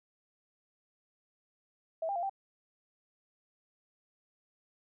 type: tone with pitch steps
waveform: sine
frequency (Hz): 650 / 796 / 693 / 782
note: E5 / G5 / F5 / G5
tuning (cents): -24 / +26 / -14 / -4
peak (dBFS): -31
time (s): 2.02-2.296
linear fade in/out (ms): 5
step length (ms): 69
effects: none